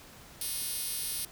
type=tone with high-pass filter; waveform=5% pulse; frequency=358.7 Hz; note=F4; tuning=46 cents sharp; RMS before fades=-35 dBFS; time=0.41-1.25 s; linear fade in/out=2 ms; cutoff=7800 Hz; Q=0.74; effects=pink hiss -52 dBFS RMS until 1.31 s